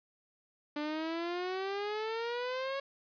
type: exponential sweep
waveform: sawtooth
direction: up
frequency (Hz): 293.7 to 554.4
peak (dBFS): -30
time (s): 0.76-2.8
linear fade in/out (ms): 5
effects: resampled to 11025 Hz + 10-bit